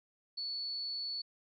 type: tone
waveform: sine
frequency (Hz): 4435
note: C#8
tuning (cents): 0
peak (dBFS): -36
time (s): 0.37-1.22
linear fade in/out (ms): 10
effects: none